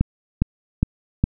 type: click train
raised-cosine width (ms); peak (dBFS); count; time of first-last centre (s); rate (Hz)
5; -4; 4; 0.01-1.24; 2.44
effects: none